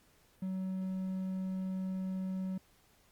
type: tone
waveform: triangle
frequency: 188 Hz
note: F#3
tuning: 28 cents sharp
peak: -32 dBFS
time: 0.42-2.58 s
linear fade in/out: 5 ms
effects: pink hiss -67 dBFS RMS until 3.11 s + Opus 48 kbps